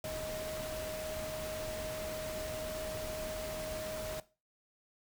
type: tone in noise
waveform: sine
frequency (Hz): 625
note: D#5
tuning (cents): +8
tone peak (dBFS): -39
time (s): 0.04-4.2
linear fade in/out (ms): 2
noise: pink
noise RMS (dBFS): -43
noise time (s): 0.04-4.2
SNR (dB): +1
effects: noise-tail reverb RT60 0.3 s tail -17 dB re dry